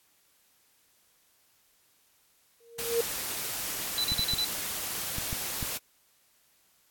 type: tone with exponential growth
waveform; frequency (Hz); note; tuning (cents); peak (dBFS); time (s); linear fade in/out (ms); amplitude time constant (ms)
sine; 466.2; A#4; 0; -21; 2.6-3.01; 5; 89
type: noise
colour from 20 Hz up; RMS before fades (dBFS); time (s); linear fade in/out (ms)
white; -34; 2.78-5.78; 10
type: tone bursts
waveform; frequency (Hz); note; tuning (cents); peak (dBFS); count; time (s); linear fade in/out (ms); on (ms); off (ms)
sine; 3991; B7; +17; -26; 5; 3.98-4.445; 0; 61; 40
type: clicks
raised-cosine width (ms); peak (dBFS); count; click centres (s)
5; -22; 6; 4.12 / 4.194 / 4.336 / 5.184 / 5.329 / 5.628
effects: white hiss -66 dBFS RMS until 6.9 s + AAC 64 kbps